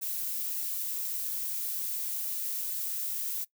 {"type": "noise with amplitude modulation", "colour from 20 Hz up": "violet", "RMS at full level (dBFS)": -32, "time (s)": [0.01, 3.45], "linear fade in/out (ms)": 20, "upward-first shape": "sine", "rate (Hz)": 191, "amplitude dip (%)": 35, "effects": ["noise-tail reverb RT60 0.1 s tail -19 dB re dry"]}